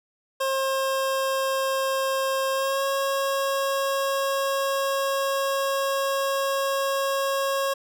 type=tone with pitch glide; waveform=25% pulse; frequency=535 to 546.9 Hz; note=C5 to C#5; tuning=+38 to -23 cents; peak=-19 dBFS; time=0.4-7.74 s; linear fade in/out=10 ms; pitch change=+39 cents; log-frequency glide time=2.53-2.83 s; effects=none